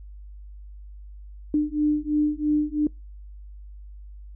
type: beating tone pair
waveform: sine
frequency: 298.2 / 301.2 Hz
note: D4 / D4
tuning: +27 / +44 cents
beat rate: 3 Hz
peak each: -23 dBFS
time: 1.54-2.87 s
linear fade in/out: 2 ms
effects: noise-tail reverb RT60 0.2 s tail -25 dB re dry + added 50 Hz sine -39 dBFS peak until 4.35 s